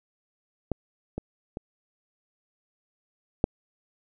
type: clicks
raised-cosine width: 2 ms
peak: -13 / -18 / -20 / -6 dBFS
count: 4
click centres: 0.717 / 1.18 / 1.571 / 3.441 s
effects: none